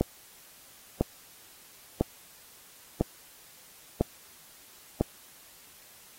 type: click train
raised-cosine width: 2 ms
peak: -9 dBFS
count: 6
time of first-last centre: 0.01-5.01 s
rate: 1 Hz
effects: white hiss -54 dBFS RMS until 6.18 s + AAC 48 kbps